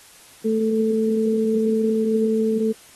sine tone pair together, 220.6 / 440.7 Hz, A3 / A4, +5 / +3 cents, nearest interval octave, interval 1198 cents, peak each -20 dBFS, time 0.44-2.73 s, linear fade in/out 20 ms, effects white hiss -48 dBFS RMS until 2.95 s + AAC 32 kbps

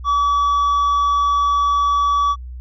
triangle tone, 1144 Hz, D6, 46 cents flat, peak -12 dBFS, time 0.04-2.36 s, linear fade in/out 50 ms, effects added 62 Hz sine -29 dBFS peak until 2.6 s + resampled to 16000 Hz

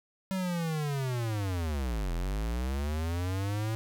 square linear two-way sweep, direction down then up, 192.8 to 41.21 to 112.5 Hz, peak -30 dBFS, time 0.31-3.75 s, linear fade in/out 0 ms, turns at 2.13 s, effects none

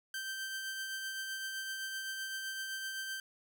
sawtooth tone with tremolo, 1560 Hz, G6, 9 cents flat, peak -33 dBFS, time 0.14-3.2 s, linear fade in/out 2 ms, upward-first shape triangle, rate 7.8 Hz, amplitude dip 35%, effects none

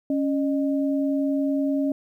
sine tone pair together, 277.2 / 612.3 Hz, C#4 / D#5, 0 / -28 cents, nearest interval octave + major second, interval 1372 cents, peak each -21 / -29 dBFS, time 0.1-1.92 s, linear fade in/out 2 ms, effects 10-bit

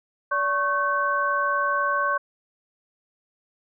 sine tone cluster, 577 / 1101 / 1533 Hz, D5 / C#6 / G6, -31 / -12 / -39 cents, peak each -29 / -23 / -25 dBFS, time 0.31-2.18 s, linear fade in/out 10 ms, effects none

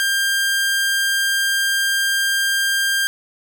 sawtooth tone, 1595 Hz, G6, 30 cents sharp, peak -13 dBFS, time 0-3.07 s, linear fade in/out 0 ms, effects none

